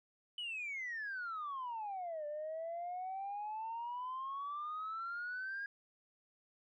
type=exponential two-way sweep; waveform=sine; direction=down then up; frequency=3006 to 587.3 to 1638 Hz; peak=-38 dBFS; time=0.38-5.66 s; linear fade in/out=2 ms; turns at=2.26 s; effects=tanh soft clip ceiling -36 dBFS